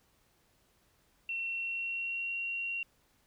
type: tone with pitch glide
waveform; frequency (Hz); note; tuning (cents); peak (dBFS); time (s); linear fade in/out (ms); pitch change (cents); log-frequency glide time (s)
sine; 2714 to 2749; E7 to F7; +50 to -28; -33; 1.29-2.83; 2; +22; 1.43-2.37
effects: pink hiss -70 dBFS RMS until 3.26 s